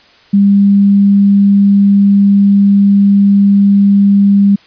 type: tone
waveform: sine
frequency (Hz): 200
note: G3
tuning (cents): +35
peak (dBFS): -4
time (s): 0.33-4.56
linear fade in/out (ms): 10
effects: white hiss -44 dBFS RMS until 4.66 s + resampled to 11025 Hz